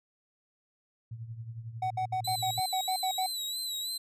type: tone with tremolo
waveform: sine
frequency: 114.3 Hz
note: A#2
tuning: 34 cents flat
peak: -35 dBFS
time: 1.11-2.6 s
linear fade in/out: 5 ms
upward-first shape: triangle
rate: 11 Hz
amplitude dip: 75%
type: tone bursts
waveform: triangle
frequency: 750 Hz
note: F#5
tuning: 23 cents sharp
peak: -26 dBFS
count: 10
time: 1.82-3.264 s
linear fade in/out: 5 ms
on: 85 ms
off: 66 ms
type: tone with vibrato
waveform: sawtooth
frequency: 3951 Hz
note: B7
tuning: in tune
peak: -30 dBFS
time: 2.24-3.98 s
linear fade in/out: 10 ms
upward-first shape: sine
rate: 3.1 Hz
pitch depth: 66 cents each way
effects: resampled to 32000 Hz